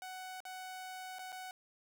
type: tone with dropouts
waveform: sawtooth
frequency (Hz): 745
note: F#5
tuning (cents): +12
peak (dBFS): -40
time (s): 0.02-1.51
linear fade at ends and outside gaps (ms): 1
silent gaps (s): 0.404-0.452 / 1.186-1.192 / 1.321-1.326
effects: none